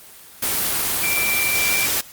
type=tone in noise; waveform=sine; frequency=2349 Hz; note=D7; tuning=in tune; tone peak=-20 dBFS; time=1.03-1.86 s; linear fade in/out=5 ms; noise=white; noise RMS=-21 dBFS; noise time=0.42-2.01 s; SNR=-2 dB; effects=white hiss -43 dBFS RMS until 2.12 s + Opus 24 kbps